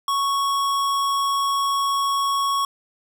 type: tone with hard clipping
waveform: sine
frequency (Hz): 1108.7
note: C#6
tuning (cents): 0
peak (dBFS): -21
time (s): 0.08-2.65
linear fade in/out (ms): 2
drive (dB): 18
effects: none